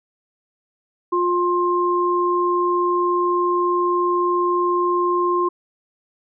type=tone pair together; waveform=sine; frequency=353.6 / 1057.2 Hz; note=F4 / C6; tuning=+22 / +18 cents; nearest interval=octave + perfect fifth; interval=1896 cents; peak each=-19 dBFS; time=1.12-5.49 s; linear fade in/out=10 ms; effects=none